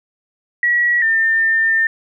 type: tone pair in turn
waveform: sine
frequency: 1923 / 1801.8 Hz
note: B6 / A6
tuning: -47 / +41 cents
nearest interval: minor second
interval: 112 cents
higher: first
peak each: -12 dBFS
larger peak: neither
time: 0.63-1.02 / 1.02-1.87 s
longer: second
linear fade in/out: 2 ms
effects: none